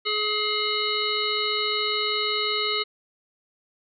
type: harmonic tone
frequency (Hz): 422.7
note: G#4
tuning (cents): +31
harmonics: 1 / 3 / 5 / 7 / 9 / 10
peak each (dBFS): -30 / -30 / -30 / -30 / -30 / -30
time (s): 0.05-2.84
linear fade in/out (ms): 20
effects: none